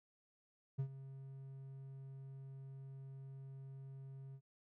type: tone with ADSR envelope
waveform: triangle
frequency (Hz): 135.1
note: C#3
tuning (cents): -44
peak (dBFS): -32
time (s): 0.78-4.41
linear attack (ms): 17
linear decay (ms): 80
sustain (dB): -15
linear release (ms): 65
effects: none